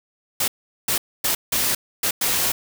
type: noise bursts at uneven times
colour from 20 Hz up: white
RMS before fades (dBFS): -21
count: 6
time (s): 0.4-0.48 / 0.88-0.98 / 1.24-1.35 / 1.52-1.75 / 2.03-2.11 / 2.21-2.52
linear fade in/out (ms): 5
effects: none